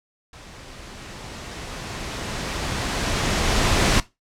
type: noise with level ramp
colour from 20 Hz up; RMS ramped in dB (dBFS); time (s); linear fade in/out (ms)
pink; -43 to -17; 0.33-4; 2
effects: noise-tail reverb RT60 0.2 s tail -17 dB re dry + low-pass 7000 Hz 12 dB/octave